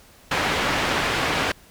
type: low-pass noise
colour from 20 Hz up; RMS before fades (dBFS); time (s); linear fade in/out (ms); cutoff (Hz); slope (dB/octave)
white; -23; 0.31-1.52; 5; 2300; 12
effects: pink hiss -51 dBFS RMS until 1.7 s